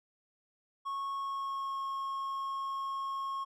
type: tone with pitch glide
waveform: triangle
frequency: 1100 to 1087.4 Hz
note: C#6 to C#6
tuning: -14 to -34 cents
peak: -32 dBFS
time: 0.85-3.45 s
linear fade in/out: 20 ms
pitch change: -20 cents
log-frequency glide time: 1.11-1.83 s
effects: none

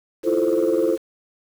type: chord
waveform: sine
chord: F major seventh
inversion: third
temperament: equal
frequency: 329.6 / 349.2 / 440 / 523.3 Hz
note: E4 / F4 / A4 / C5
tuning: 0 / 0 / 0 / 0 cents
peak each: -21 dBFS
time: 0.23-0.98 s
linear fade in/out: 50 ms
effects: tanh soft clip ceiling -11 dBFS + 7-bit

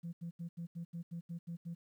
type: tone bursts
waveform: sine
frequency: 169.4 Hz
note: E3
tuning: 48 cents sharp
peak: -38 dBFS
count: 10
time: 0.03-1.75 s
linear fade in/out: 20 ms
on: 100 ms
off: 80 ms
effects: tanh soft clip ceiling -36 dBFS + 12-bit

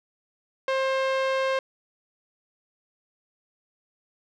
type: tone with low-pass filter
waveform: sawtooth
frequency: 531 Hz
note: C5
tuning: 25 cents sharp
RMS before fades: -25 dBFS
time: 0.68-1.59 s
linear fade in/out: 2 ms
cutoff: 3300 Hz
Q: 0.8
effects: none

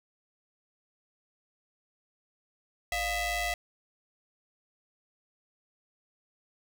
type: ring-modulated tone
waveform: sawtooth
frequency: 649 Hz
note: E5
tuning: 27 cents flat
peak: -22 dBFS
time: 2.92-3.54 s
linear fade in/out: 2 ms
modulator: 1350 Hz
effects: none

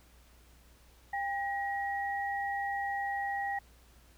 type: tone pair together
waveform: sine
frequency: 799 / 1900.4 Hz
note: G5 / A#6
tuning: +33 / +33 cents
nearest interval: octave + minor third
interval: 1500 cents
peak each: -33 / -36 dBFS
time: 1.13-3.59 s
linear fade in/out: 5 ms
effects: added 60 Hz sine -59 dBFS peak until 4.17 s + pink hiss -63 dBFS RMS until 4.17 s

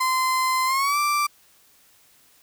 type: tone with pitch glide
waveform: 35% pulse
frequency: 1034 to 1174.1 Hz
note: C6 to D6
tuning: -21 to -1 cents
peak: -18 dBFS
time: 0-1.27 s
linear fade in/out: 10 ms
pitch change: +220 cents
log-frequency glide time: 0.66-0.98 s
effects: white hiss -57 dBFS RMS until 2.42 s

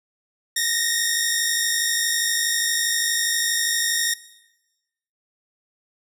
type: tone pair together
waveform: 10% pulse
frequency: 1824.6 / 1877 Hz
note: A#6 / A#6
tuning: -38 / +11 cents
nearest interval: unison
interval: 49 cents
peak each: -14 dBFS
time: 0.56-4.14 s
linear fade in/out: 5 ms
effects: noise-tail reverb RT60 1.0 s tail -17 dB re dry

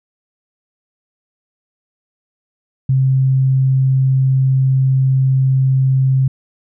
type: tone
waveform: sine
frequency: 132.5 Hz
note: C3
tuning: 22 cents sharp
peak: -10 dBFS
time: 2.89-6.28 s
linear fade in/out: 5 ms
effects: none

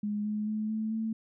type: tone with pitch steps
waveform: sine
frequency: 208.1 / 211.5 / 214.9 / 218.4 / 222 Hz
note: G#3 / G#3 / A3 / A3 / A3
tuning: +4 / +32 / -41 / -13 / +16 cents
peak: -29 dBFS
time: 0.03-1.13 s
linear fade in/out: 5 ms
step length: 220 ms
effects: none

